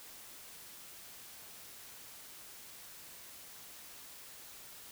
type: silence
effects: white hiss -52 dBFS RMS until 4.91 s